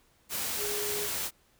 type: tone in noise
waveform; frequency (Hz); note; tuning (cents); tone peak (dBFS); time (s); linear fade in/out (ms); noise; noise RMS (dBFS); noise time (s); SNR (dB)
sine; 415.3; G#4; 0; -35; 0.57-1.09; 50; white; -33; 0.29-1.31; -5
effects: pink hiss -66 dBFS RMS until 1.59 s